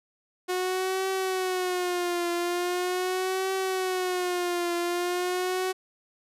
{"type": "tone with vibrato", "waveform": "sawtooth", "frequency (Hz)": 363.3, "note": "F#4", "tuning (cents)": -32, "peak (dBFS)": -22, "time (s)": [0.48, 5.73], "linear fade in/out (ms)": 20, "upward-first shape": "triangle", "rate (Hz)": 0.41, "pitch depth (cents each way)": 90, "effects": ["resampled to 32000 Hz"]}